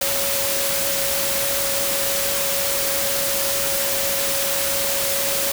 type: tone in noise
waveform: sine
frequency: 554.4 Hz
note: C#5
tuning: in tune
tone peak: -27 dBFS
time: 0.01-5.52 s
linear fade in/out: 5 ms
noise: white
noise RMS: -22 dBFS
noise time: 0.01-5.52 s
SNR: -8 dB
effects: none